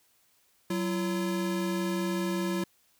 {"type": "tone pair together", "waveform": "square", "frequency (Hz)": [186.94, 339.9], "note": ["F#3", "F4"], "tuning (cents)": [18, -47], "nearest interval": "minor seventh", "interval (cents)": 1035, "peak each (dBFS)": [-31, -32], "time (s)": [0.7, 2.64], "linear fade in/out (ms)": 5, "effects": ["white hiss -67 dBFS RMS until 2.99 s"]}